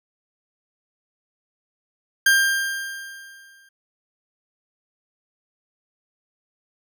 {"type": "tone with exponential decay", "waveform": "40% pulse", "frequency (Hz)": 1594, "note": "G6", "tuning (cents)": 28, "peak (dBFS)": -11, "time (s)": [2.26, 3.69], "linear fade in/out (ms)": 5, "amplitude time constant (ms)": 310, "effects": []}